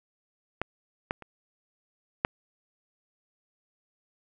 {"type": "clicks", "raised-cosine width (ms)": 0.5, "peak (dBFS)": [-13, -13, -29, -7], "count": 4, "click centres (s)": [0.616, 1.109, 1.223, 2.249], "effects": []}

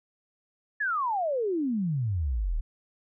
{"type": "exponential sweep", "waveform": "sine", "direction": "down", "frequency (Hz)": [1763, 34.22], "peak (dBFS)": -25, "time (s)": [0.8, 2.61], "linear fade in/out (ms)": 10, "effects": []}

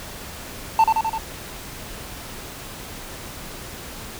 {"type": "tone with echo", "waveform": "triangle", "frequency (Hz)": 891, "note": "A5", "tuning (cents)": 22, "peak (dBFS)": -9, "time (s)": [0.79, 0.84], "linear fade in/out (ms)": 2, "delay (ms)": 85, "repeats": 4, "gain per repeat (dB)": -3, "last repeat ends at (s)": 1.18, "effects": ["pink hiss -36 dBFS RMS until 4.19 s"]}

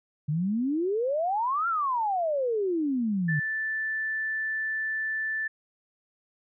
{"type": "exponential two-way sweep", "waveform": "sine", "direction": "up then down", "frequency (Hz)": [142.7, 1404, 142.7], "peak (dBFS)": -24, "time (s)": [0.28, 3.4], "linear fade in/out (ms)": 10, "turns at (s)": 1.68}
{"type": "tone", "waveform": "sine", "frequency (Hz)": 1760, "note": "A6", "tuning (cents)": 0, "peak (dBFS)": -27, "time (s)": [3.28, 5.48], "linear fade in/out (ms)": 10}
{"effects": []}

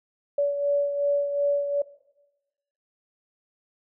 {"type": "beating tone pair", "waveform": "sine", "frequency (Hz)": [571, 573.7], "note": ["D5", "D5"], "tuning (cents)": [-49, -41], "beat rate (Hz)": 2.7, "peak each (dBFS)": [-22, -30], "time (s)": [0.38, 1.82], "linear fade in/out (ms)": 5, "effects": ["noise-tail reverb RT60 1.0 s tail -18 dB re dry"]}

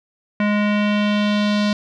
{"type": "tone with low-pass filter sweep", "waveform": "square", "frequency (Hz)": 207.7, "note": "G#3", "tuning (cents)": 0, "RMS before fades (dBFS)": -18, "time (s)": [0.4, 1.73], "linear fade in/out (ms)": 2, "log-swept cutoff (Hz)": [2200, 4400], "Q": 2.3, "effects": []}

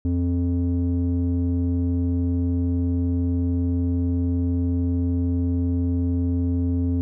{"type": "tone with low-pass filter", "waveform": "square", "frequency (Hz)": 87.31, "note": "F2", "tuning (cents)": 0, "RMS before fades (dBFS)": -22, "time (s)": [0.05, 7.01], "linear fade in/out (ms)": 0, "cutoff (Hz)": 300, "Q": 2.9, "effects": []}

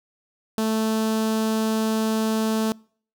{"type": "tone with notch filter", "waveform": "sawtooth", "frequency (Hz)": 220, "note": "A3", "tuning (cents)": 0, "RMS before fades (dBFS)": -23, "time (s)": [0.58, 2.72], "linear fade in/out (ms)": 0, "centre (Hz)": 2100, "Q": 1.7, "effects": ["noise-tail reverb RT60 0.5 s tail -26 dB re dry"]}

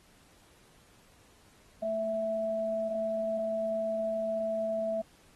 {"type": "tone pair together", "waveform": "sine", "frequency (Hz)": [220.1, 658.5], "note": ["A3", "E5"], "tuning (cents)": [1, -2], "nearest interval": "octave + perfect fifth", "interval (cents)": 1897, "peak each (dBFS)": [-39, -29], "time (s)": [1.82, 5.02], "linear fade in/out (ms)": 10, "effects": ["pink hiss -62 dBFS RMS until 5.35 s", "AAC 32 kbps"]}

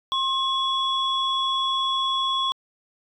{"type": "tone pair together", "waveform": "sine", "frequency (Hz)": [1069, 3379], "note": ["C6", "G#7"], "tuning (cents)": [37, 29], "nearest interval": "octave + minor sixth", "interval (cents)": 1992, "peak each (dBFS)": -23, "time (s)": [0.12, 2.52], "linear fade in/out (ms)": 0, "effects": ["tanh soft clip ceiling -15 dBFS"]}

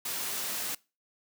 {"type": "noise", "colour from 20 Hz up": "white", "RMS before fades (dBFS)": -34, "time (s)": [0.05, 0.75], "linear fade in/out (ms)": 5, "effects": ["noise-tail reverb RT60 0.3 s tail -23 dB re dry", "high-pass 150 Hz 12 dB/octave"]}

